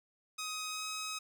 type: tone with pitch glide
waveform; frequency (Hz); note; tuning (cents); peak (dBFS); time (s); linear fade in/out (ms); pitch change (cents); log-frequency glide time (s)
10% pulse; 1259 to 1270; D#6 to D#6; +20 to +35; -29; 0.38-1.19; 10; +15; 0.68-0.86
effects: none